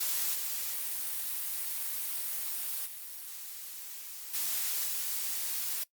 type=noise with level steps; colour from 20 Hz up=blue; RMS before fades=-31 / -35 / -43 / -32 / -34 dBFS; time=0-5.84 s; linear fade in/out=10 ms; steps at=0.33 / 2.85 / 4.33 / 4.85 s; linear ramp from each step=20 ms; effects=noise-tail reverb RT60 0.1 s tail -19 dB re dry + Opus 48 kbps